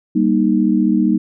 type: chord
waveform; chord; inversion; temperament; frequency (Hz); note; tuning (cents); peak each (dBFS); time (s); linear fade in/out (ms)
sine; Eb major; first; equal with one note detuned; 196 / 235.9 / 311.1; G3 / Bb3 / Eb4; 0 / +21 / 0; -16; 0.15-1.18; 10
effects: none